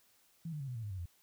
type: tone with pitch steps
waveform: sine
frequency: 164.81 / 150.26 / 137 / 124.9 / 113.88 / 103.82 / 94.66 / 86.3 Hz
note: E3 / D3 / C#3 / B2 / A#2 / G#2 / F#2 / F2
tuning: 0 / +40 / -20 / +20 / -40 / 0 / +40 / -20 cents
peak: -38 dBFS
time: 0.45-1.058 s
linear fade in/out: 5 ms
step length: 76 ms
effects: white hiss -69 dBFS RMS until 1.22 s